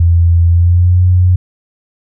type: tone with pitch glide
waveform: sine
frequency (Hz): 84.9 to 90.47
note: F2 to F#2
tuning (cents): -48 to -38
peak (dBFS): -5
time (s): 0-1.36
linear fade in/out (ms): 5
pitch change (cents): +110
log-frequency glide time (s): 0.48-1
effects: none